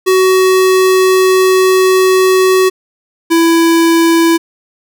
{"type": "tone pair in turn", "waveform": "square", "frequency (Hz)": [374.7, 332.1], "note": ["F#4", "E4"], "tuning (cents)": [22, 13], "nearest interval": "major second", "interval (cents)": 209, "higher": "first", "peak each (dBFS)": -7, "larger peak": "neither", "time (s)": [[0.06, 2.7], [3.3, 4.38]], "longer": "first", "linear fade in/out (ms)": 20, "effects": []}